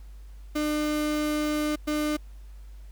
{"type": "tone bursts at uneven times", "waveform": "35% pulse", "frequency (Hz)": 301.1, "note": "D4", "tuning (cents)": 43, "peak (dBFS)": -23, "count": 2, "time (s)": [[0.55, 1.76], [1.87, 2.17]], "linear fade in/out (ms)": 10, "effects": ["added 50 Hz sine -41 dBFS peak until 2.91 s", "pink hiss -62 dBFS RMS until 2.91 s"]}